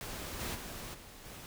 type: noise with level steps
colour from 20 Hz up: pink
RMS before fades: -42 / -38 / -44 / -52 / -48 dBFS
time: 0.01-1.46 s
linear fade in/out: 0 ms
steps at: 0.39 / 0.54 / 0.93 / 1.24 s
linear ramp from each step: 20 ms
effects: none